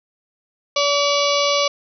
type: harmonic tone with a mistuned harmonic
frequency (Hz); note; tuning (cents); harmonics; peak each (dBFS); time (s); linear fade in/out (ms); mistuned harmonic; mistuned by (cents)
573; D5; -43; 1 / 2 / 4 / 5 / 6 / 7 / 8 / 9 / 10; -19 / -22 / -25 / -26 / -27 / -27 / -28 / -29 / -29; 0.76-1.68; 5; 10; +45
effects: none